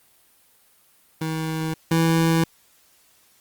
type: tone pair in turn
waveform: 25% pulse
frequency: 159.3 / 164.06 Hz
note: D#3 / E3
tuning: +41 / -8 cents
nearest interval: minor second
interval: 51 cents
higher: second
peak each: -20 / -13 dBFS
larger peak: second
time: 1.21-1.74 / 1.91-2.44 s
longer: neither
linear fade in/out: 5 ms
effects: white hiss -58 dBFS RMS until 3.4 s + Opus 32 kbps